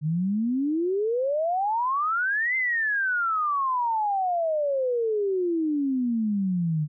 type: exponential two-way sweep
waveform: sine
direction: up then down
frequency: 146.83 to 2093 to 146.83 Hz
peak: -22 dBFS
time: 0.01-6.88 s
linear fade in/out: 50 ms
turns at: 2.56 s
effects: none